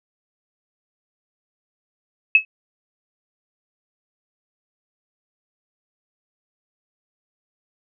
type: tone with exponential decay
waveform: sine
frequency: 2585 Hz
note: E7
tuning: 34 cents flat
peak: -5 dBFS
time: 2.35-2.45 s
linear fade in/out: 2 ms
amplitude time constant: 21 ms
effects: none